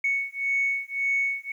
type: beating tone pair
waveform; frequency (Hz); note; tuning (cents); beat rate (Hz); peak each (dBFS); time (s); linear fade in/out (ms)
sine; 2217 / 2218.8; C#7 / C#7; 0 / +1; 1.8; -26; 0.04-1.52; 5
effects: tanh soft clip ceiling -16 dBFS + 10-bit